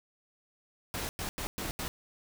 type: noise bursts at uneven times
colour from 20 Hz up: pink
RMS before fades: -36 dBFS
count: 5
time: 0.94-1.09 / 1.19-1.29 / 1.38-1.47 / 1.58-1.71 / 1.79-1.88 s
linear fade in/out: 0 ms
effects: none